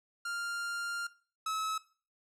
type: tone pair in turn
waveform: 45% pulse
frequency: 1396.9 / 1291.5 Hz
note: F6 / E6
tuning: 0 / -36 cents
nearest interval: minor second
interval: 136 cents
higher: first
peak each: -35 / -32 dBFS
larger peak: second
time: 0.25-1.07 / 1.46-1.78 s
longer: first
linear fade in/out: 5 ms
effects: noise-tail reverb RT60 0.4 s tail -18 dB re dry + low-pass 11000 Hz 12 dB/octave